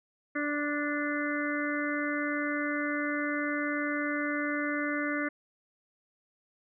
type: harmonic tone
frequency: 293.1 Hz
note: D4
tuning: 3 cents flat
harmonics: 1 / 2 / 4 / 5 / 6 / 7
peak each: -32 / -37 / -39 / -36 / -37 / -37 dBFS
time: 0.35-5.29 s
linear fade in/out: 10 ms
effects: none